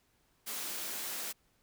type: high-pass noise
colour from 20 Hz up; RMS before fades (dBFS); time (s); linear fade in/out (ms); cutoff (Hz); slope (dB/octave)
white; -39; 0.46-1.33; 20; 170; 24
effects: pink hiss -72 dBFS RMS until 1.62 s